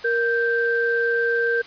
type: tone pair together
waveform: sine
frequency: 468.3 / 1568 Hz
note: A#4 / G6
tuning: +8 / 0 cents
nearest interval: octave + major sixth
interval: 2092 cents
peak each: -21 dBFS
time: 0.04-1.62 s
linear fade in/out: 10 ms
effects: white hiss -42 dBFS RMS until 1.66 s + resampled to 11025 Hz